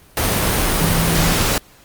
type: tone in noise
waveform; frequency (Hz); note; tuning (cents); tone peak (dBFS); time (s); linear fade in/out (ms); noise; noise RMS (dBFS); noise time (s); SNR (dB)
sine; 165.4; E3; +6; -18; 0.81-1.33; 2; pink; -17; 0.17-1.58; -4
effects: pink hiss -48 dBFS RMS until 1.84 s + Opus 32 kbps